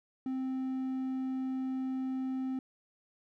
triangle tone, 261.4 Hz, C4, 1 cent flat, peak -30 dBFS, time 0.26-2.59 s, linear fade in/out 2 ms, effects none

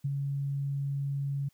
sine tone with ADSR envelope, 139.8 Hz, C#3, 15 cents sharp, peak -26 dBFS, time 0.04-1.49 s, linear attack 12 ms, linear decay 31 ms, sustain -3 dB, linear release 11 ms, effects white hiss -70 dBFS RMS until 1.53 s

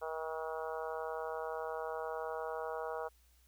harmonic tone, 159.5 Hz, D#3, 43 cents sharp, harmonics 3 / 4 / 5 / 6 / 7 / 8 / 9, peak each -41 / -43 / -45 / -47 / -48 / -49 / -50 dBFS, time 0.01-3.09 s, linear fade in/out 20 ms, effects added 60 Hz sine -65 dBFS peak until 3.47 s + white hiss -71 dBFS RMS until 3.47 s

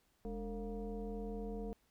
sine tone with frequency modulation, 206.7 Hz, G#3, 8 cents flat, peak -39 dBFS, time 0.25-1.73 s, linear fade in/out 0 ms, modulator 249 Hz, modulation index 1.4, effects pink hiss -75 dBFS RMS until 1.9 s

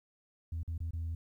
sine tone with dropouts, 82.41 Hz, E2, in tune, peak -32 dBFS, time 0.52-1.15 s, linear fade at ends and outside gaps 5 ms, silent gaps 0.632-0.677 / 0.779-0.803 / 0.909-0.933 s, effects tanh soft clip ceiling -32 dBFS + 12-bit

